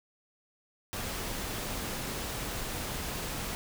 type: noise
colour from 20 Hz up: pink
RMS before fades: -36 dBFS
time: 0.93-3.55 s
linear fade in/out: 0 ms
effects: none